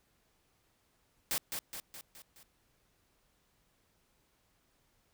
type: noise with echo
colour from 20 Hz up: white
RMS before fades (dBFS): -33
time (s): 1.31-1.38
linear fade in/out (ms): 0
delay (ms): 210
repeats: 5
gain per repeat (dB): -5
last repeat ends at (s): 2.43
effects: pink hiss -73 dBFS RMS until 5.13 s

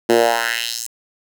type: tone with high-pass filter sweep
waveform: 10% pulse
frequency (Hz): 116.54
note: A#2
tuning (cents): 0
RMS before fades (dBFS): -18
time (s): 0.09-0.87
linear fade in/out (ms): 5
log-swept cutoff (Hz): 300 to 8000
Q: 2.2
effects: 7-bit

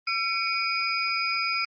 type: tone cluster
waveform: sine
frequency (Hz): 1348 / 2259 / 2463 / 4963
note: E6 / C#7 / D#7 / D#8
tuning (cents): +38 / +32 / -18 / -5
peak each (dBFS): -30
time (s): 0.07-1.65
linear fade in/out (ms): 5
effects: Opus 24 kbps

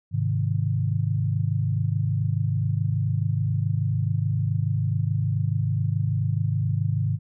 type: chord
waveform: sine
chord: Ab major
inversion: none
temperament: equal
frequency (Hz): 103.83 / 130.81 / 155.56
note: Ab2 / C3 / Eb3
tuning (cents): 0 / 0 / 0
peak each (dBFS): -24 / -26 / -27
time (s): 0.11-7.19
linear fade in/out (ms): 50
effects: none

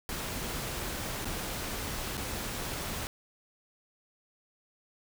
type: noise with dropouts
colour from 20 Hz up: pink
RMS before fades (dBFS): -36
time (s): 0.09-3.07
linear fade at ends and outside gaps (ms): 1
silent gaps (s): 1.247-1.254 / 2.171-2.176
effects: none

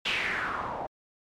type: noise with low-pass filter sweep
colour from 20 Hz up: white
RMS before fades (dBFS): -31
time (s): 0.05-0.87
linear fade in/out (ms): 10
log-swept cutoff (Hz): 3100 to 700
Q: 4.2
effects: MP3 96 kbps

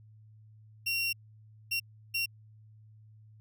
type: tone bursts at uneven times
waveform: 30% pulse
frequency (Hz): 2744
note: F7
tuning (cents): -31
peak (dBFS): -26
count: 3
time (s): 0.86-1.13 / 1.71-1.8 / 2.14-2.26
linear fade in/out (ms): 10
effects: added 108 Hz sine -53 dBFS peak until 3.4 s

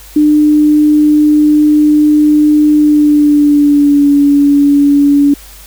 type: tone with pitch glide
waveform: sine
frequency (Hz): 300.4 to 285.5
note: D4 to D4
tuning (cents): +39 to -49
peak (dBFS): -4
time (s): 0.16-5.34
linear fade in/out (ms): 5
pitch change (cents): -88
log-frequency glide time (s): 2.77-4.1
effects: added 50 Hz sine -35 dBFS peak until 5.66 s + white hiss -36 dBFS RMS until 5.66 s

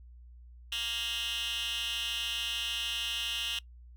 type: tone with high-pass filter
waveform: 10% pulse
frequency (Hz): 233.1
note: A#3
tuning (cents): 0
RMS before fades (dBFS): -34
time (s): 0.72-3.59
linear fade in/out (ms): 2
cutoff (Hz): 2800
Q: 7.4
effects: noise-tail reverb RT60 0.1 s tail -22 dB re dry + added 60 Hz sine -49 dBFS peak until 3.96 s

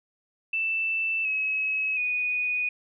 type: tone with pitch steps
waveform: sine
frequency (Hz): 2655 / 2565 / 2477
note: E7 / E7 / D#7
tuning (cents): +12 / -48 / -8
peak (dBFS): -24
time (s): 0.53-2.69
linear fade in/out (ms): 5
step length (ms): 720
effects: none

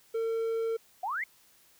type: tone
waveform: triangle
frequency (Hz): 453.3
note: A#4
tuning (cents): -48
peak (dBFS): -26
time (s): 0.14-0.77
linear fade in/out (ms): 10
type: exponential sweep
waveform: sine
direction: up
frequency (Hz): 698.5 to 2214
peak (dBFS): -30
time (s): 1.03-1.24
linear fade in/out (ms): 5
effects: white hiss -62 dBFS RMS until 1.79 s

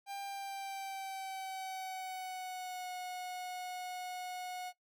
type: tone with pitch glide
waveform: 45% pulse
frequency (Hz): 795 to 729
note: G5 to F#5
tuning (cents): +24 to -26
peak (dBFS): -40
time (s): 0.06-4.73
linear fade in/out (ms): 50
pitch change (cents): -150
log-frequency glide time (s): 0.24-2.91
effects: noise-tail reverb RT60 0.1 s tail -17 dB re dry

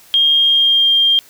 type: tone with pitch glide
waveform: sine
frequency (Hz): 3226 to 3200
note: G7 to G7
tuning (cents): +49 to +35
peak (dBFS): -9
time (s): 0.14-1.19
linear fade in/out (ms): 0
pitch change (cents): -14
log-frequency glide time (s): 0.47-0.9
effects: white hiss -45 dBFS RMS until 1.29 s

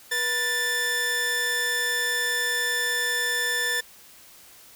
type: tone pair together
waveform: sawtooth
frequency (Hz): 484.3 / 1765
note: B4 / A6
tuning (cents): -34 / +5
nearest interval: octave + minor seventh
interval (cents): 2239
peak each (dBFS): -30 / -20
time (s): 0.11-3.81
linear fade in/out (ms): 10
effects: white hiss -50 dBFS RMS until 4.75 s

